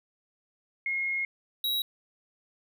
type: tone pair in turn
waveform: sine / square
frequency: 2153 / 3858 Hz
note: C7 / B7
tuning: +49 / -41 cents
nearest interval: minor seventh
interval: 1010 cents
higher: second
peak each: -27 dBFS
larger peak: neither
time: 0.86-1.25 / 1.64-1.82 s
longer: first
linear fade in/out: 2 ms
effects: none